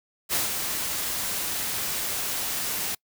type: noise with ADSR envelope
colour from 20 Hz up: white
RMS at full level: -24 dBFS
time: 0.29-2.95 s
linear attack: 45 ms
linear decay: 160 ms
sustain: -5 dB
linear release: 7 ms
effects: noise-tail reverb RT60 0.1 s tail -26 dB re dry

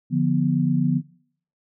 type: chord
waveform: sine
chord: B diminished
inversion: first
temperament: equal with one note detuned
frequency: 146.83 / 174.61 / 244.7 Hz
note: D3 / F3 / B3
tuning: 0 / 0 / -16 cents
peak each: -22 dBFS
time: 0.1-1.02 s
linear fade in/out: 50 ms
effects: noise-tail reverb RT60 0.6 s tail -23 dB re dry

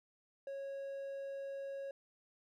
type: tone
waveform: triangle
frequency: 550 Hz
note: C#5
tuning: 14 cents flat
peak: -39 dBFS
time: 0.47-1.91 s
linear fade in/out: 2 ms
effects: none

